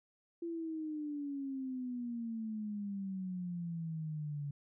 sine exponential sweep, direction down, 341.1 to 142 Hz, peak -37 dBFS, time 0.42-4.51 s, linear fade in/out 5 ms, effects none

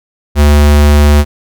square tone, 73.42 Hz, D2, in tune, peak -4 dBFS, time 0.35-1.25 s, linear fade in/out 50 ms, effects none

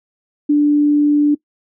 sine tone, 293.7 Hz, D4, in tune, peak -9 dBFS, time 0.49-1.35 s, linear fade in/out 10 ms, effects noise-tail reverb RT60 0.1 s tail -21 dB re dry

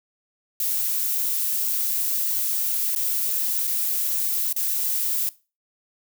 violet noise with dropouts, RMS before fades -24 dBFS, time 0.6-5.29 s, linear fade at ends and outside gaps 1 ms, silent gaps 2.95-2.961 / 3.671-3.675 / 4.527-4.563 s, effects noise-tail reverb RT60 0.3 s tail -19 dB re dry

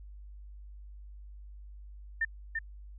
sine tone with echo, 1800 Hz, A6, 39 cents sharp, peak -26 dBFS, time 2.21-2.25 s, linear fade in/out 5 ms, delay 340 ms, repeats 1, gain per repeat -4 dB, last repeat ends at 2.59 s, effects added 50 Hz sine -45 dBFS peak until 2.98 s

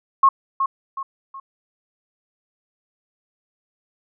sine tone with echo, 1084 Hz, C#6, 39 cents flat, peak -9 dBFS, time 0.23-0.29 s, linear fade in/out 5 ms, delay 370 ms, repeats 3, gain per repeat -8 dB, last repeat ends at 1.4 s, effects none

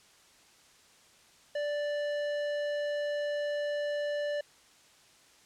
sine tone with tanh clipping, 586 Hz, D5, 4 cents flat, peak -32 dBFS, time 1.55-4.41 s, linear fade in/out 5 ms, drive 14 dB, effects white hiss -60 dBFS RMS until 5.45 s + low-pass 8000 Hz 12 dB/octave

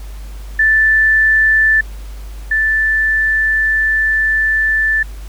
sine tone pair in turn, 1760 / 1760 Hz, A6 / A6, 0 / 0 cents, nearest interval unison, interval 0 cents, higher neither, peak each -8 / -11 dBFS, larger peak first, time 0.59-1.81 / 2.51-5.03 s, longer second, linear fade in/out 5 ms, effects added 50 Hz sine -26 dBFS peak until 5.28 s + pink hiss -42 dBFS RMS until 5.28 s

